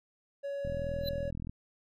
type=tone; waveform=triangle; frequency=561 Hz; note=C#5; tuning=21 cents sharp; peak=-32 dBFS; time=0.43-1.31 s; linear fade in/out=20 ms
type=click train; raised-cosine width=5 ms; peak=-27 dBFS; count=36; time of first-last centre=0.65-1.495 s; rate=41.4 Hz
type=tone with exponential growth; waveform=square; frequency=4020 Hz; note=B7; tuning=30 cents sharp; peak=-32 dBFS; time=1-1.09 s; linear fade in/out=5 ms; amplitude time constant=18 ms
effects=none